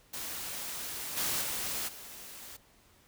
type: noise with level steps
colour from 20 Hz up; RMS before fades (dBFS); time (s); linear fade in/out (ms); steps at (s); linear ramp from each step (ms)
white; -39 / -32 / -35 / -47; 0.13-2.57; 10; 1.16 / 1.41 / 1.87; 20
effects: pink hiss -63 dBFS RMS until 3.07 s